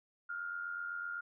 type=tone with amplitude modulation; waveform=sine; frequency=1409 Hz; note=F6; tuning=15 cents sharp; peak=-35 dBFS; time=0.29-1.21 s; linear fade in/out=10 ms; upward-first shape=sine; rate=87.9 Hz; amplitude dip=60%; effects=none